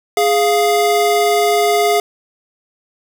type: tone pair together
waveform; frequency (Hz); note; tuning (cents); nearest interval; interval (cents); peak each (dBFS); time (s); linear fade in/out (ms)
square; 415.3 / 698.5; G#4 / F5; 0 / 0; major sixth; 900; -15; 0.17-2; 2
effects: none